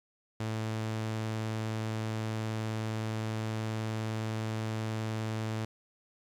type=tone; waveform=sawtooth; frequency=110.1 Hz; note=A2; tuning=2 cents sharp; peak=-28 dBFS; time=0.4-5.65 s; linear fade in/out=5 ms; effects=low-pass 8000 Hz 12 dB/octave + 10-bit